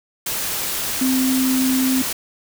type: tone in noise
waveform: sine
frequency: 260.2 Hz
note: C4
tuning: 9 cents flat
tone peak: -16 dBFS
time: 1.01-2.02 s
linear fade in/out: 5 ms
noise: white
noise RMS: -24 dBFS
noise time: 0.26-2.13 s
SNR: +5 dB
effects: none